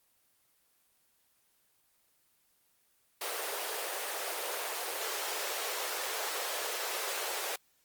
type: high-pass noise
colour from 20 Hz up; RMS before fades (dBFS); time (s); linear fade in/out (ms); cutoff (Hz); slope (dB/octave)
pink; -36; 3.21-7.56; 5; 400; 48
effects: white hiss -71 dBFS RMS until 7.84 s + Opus 24 kbps